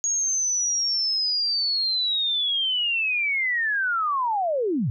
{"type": "linear sweep", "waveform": "sine", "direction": "down", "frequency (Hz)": [6645, 98], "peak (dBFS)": -21, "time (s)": [0.04, 4.9], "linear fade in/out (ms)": 0, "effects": []}